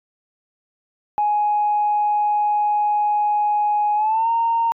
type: tone with pitch glide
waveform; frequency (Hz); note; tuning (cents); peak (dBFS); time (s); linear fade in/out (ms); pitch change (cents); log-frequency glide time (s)
sine; 835 to 921.2; G#5 to A#5; +9 to -21; -15; 1.18-4.72; 0; +170; 3.95-4.29
effects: tanh soft clip ceiling -11 dBFS